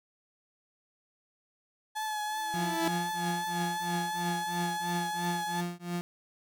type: tone with vibrato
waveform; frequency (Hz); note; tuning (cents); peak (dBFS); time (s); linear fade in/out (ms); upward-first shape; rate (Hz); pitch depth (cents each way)
35% pulse; 855; A5; -50; -30; 1.95-5.62; 20; triangle; 2.8; 30
type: tone with exponential growth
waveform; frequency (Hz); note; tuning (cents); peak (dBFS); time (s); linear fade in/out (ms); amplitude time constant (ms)
sawtooth; 329.6; E4; 0; -22; 2.28-2.88; 2; 130
type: tone with tremolo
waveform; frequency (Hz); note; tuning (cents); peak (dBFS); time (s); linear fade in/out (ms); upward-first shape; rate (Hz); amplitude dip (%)
35% pulse; 174.7; F3; +1; -28; 2.54-6.01; 0; triangle; 3; 100
effects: none